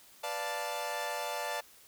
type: chord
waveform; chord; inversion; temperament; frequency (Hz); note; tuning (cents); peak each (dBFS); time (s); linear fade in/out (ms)
sawtooth; B half-diminished seventh; none; equal; 493.9 / 587.3 / 698.5 / 880; B4 / D5 / F5 / A5; 0 / 0 / 0 / 0; -40 / -35 / -37 / -34; 0.23-1.61; 10
effects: white hiss -58 dBFS RMS until 1.87 s